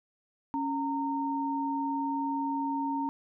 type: tone pair together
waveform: sine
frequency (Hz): 277.3 / 919.6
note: C#4 / A#5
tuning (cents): +1 / -24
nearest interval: octave + major sixth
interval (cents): 2075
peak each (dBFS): -31 / -31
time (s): 0.54-3.09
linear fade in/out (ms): 0
effects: none